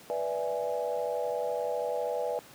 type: chord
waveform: sine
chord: E dominant seventh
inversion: second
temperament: equal with one note detuned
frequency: 491.3 / 587.3 / 659.3 / 830.6 Hz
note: B4 / D5 / E5 / G#5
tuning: -9 / 0 / 0 / 0 cents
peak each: -32 / -34 / -36 / -37 dBFS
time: 0.1-2.39 s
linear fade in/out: 0 ms
effects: pink hiss -52 dBFS RMS until 2.54 s + high-pass 150 Hz 12 dB/octave